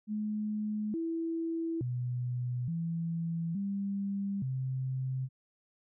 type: tone with pitch steps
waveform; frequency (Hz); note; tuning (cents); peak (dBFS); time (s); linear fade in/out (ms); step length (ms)
sine; 212 / 329.6 / 123.6 / 166.6 / 198.5 / 130.7; G#3 / E4 / B2 / E3 / G3 / C3; +36 / 0 / +2 / +19 / +22 / -1; -31; 0.07-5.29; 50; 870
effects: none